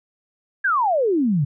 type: exponential sweep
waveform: sine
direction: down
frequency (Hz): 1677 to 132.7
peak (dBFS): -16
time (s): 0.64-1.45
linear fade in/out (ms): 10
effects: none